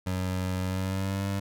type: tone with pitch glide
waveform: 25% pulse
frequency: 92.5 to 98.57 Hz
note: F#2 to G2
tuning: 0 to +10 cents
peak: -24 dBFS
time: 0.06-1.4 s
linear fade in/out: 10 ms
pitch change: +110 cents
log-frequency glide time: 0.6-1.26 s
effects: none